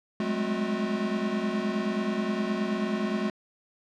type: tone cluster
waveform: square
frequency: 186.8 / 205.4 / 214.9 / 258.4 / 363.5 Hz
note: F#3 / G#3 / A3 / C4 / F#4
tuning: +17 / -19 / -41 / -21 / -31 cents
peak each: -39 / -34 / -30 / -38 / -34 dBFS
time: 0.2-3.3 s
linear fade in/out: 2 ms
effects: low-pass 4000 Hz 12 dB/octave